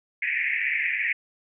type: band-pass noise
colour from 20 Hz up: pink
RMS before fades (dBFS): -26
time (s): 0.22-1.13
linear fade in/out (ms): 5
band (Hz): 1800 to 2500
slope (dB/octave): 96
effects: none